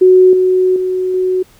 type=tone with level steps; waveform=sine; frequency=370 Hz; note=F#4; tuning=in tune; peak=-3 / -8 / -13 / -11 dBFS; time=0.01-1.43 s; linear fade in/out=10 ms; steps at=0.33 / 0.76 / 1.14 s; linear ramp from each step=2 ms; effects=pink hiss -47 dBFS RMS until 1.59 s